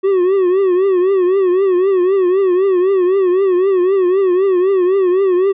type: tone with vibrato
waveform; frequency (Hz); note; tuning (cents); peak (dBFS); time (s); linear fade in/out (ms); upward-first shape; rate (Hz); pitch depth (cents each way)
triangle; 374.5; F#4; +21; -8; 0.03-5.53; 20; triangle; 3.9; 120
effects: resampled to 8000 Hz